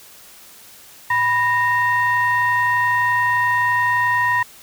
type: ring-modulated tone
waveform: triangle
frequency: 435.8 Hz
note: A4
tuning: 17 cents flat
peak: -10 dBFS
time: 1.1-4.43 s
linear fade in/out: 5 ms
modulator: 1420 Hz
effects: white hiss -44 dBFS RMS until 4.62 s